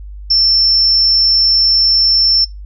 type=tone; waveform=sine; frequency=5370 Hz; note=E8; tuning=31 cents sharp; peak=-7 dBFS; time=0.3-2.45 s; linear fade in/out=10 ms; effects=noise-tail reverb RT60 0.2 s tail -23 dB re dry + added 50 Hz sine -27 dBFS peak until 2.65 s